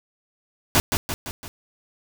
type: noise with echo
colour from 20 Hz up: pink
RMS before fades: -17 dBFS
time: 0.75-0.8 s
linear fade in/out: 0 ms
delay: 170 ms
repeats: 4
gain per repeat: -5 dB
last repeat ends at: 1.48 s
effects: none